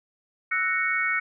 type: chord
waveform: sine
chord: F# dominant seventh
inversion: third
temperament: equal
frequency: 1318.5 / 1480 / 1864.7 / 2217 Hz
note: E6 / F#6 / A#6 / C#7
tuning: 0 / 0 / 0 / 0 cents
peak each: -31 / -29 / -29 / -25 dBFS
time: 0.51-1.2 s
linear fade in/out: 10 ms
effects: none